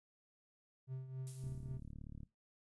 triangle tone with tremolo, 130.81 Hz, C3, in tune, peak -38 dBFS, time 0.87-1.8 s, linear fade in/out 50 ms, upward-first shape triangle, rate 3.7 Hz, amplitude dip 70%
violet noise with exponential decay, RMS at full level -48 dBFS, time 1.27-1.92 s, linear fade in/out 0 ms, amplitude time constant 140 ms
click train, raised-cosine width 5 ms, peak -38 dBFS, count 30, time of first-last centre 1.44-2.232 s, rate 36.6 Hz
effects noise-tail reverb RT60 0.2 s tail -20 dB re dry + resampled to 24000 Hz

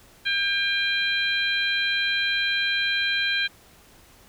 harmonic tone, 800 Hz, G5, 35 cents sharp, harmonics 2 / 3 / 4 / 5, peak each -25 / -27 / -28 / -29 dBFS, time 0.25-3.48 s, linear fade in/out 20 ms, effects pink hiss -53 dBFS RMS until 4.28 s

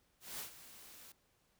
white noise with ADSR envelope, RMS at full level -43 dBFS, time 0.2-1.12 s, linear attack 190 ms, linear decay 110 ms, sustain -13 dB, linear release 3 ms, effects pink hiss -75 dBFS RMS until 1.59 s

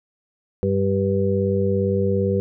harmonic tone, 97.6 Hz, G2, 7 cents flat, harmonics 1 / 2 / 4 / 5, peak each -23 / -23 / -23 / -23 dBFS, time 0.63-2.4 s, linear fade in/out 0 ms, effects none

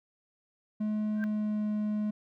triangle tone with pitch glide, 213 to 211.2 Hz, G#3 to G#3, +44 to +29 cents, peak -26 dBFS, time 0.8-2.11 s, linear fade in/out 10 ms, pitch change -15 cents, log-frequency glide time 1.1-1.69 s
sine tone with exponential growth, 1568 Hz, G6, in tune, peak -32 dBFS, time 1.14-1.24 s, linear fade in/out 0 ms, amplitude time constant 21 ms
effects none

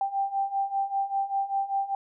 sine beating tone pair, 784 / 789.1 Hz, G5 / G5, 0 / +11 cents, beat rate 5.1 Hz, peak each -30 / -27 dBFS, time 0.01-1.95 s, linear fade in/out 2 ms, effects none

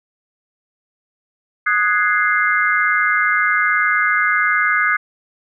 sine chord, Ab dominant seventh, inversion second, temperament equal, 1244.5 / 1480 / 1661.2 / 2093 Hz, Eb6 / Gb6 / Ab6 / C7, 0 / 0 / 0 / 0 cents, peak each -19 dBFS, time 1.66-4.97 s, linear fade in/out 10 ms, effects none

